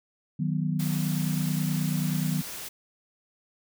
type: chord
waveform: sine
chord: B major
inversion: first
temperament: equal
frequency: 155.56 / 185 / 246.9 Hz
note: D#3 / F#3 / B3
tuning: 0 / 0 / 0 cents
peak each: -27 / -29 / -33 dBFS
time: 0.39-2.42 s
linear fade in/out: 10 ms
type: noise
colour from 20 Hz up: white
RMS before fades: -38 dBFS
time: 0.79-2.69 s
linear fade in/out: 10 ms
effects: none